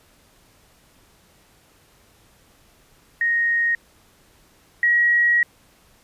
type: tone pair in turn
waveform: sine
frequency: 1867 / 1905.1 Hz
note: A#6 / A#6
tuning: +2 / +37 cents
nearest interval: unison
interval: 35 cents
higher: second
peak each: -17 / -14 dBFS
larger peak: second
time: 3.21-3.75 / 4.83-5.43 s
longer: second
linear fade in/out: 2 ms
effects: pink hiss -56 dBFS RMS until 6.03 s + resampled to 32000 Hz